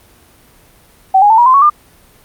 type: tone with pitch steps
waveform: sine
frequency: 765 / 824.7 / 889 / 958.3 / 1033 / 1113.6 / 1200.4 Hz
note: G5 / G#5 / A5 / A#5 / C6 / C#6 / D6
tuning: -42 / -12 / +18 / +48 / -22 / +8 / +38 cents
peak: -4 dBFS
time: 1.14-1.7 s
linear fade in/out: 10 ms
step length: 80 ms
effects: pink hiss -46 dBFS RMS until 2.24 s + Opus 32 kbps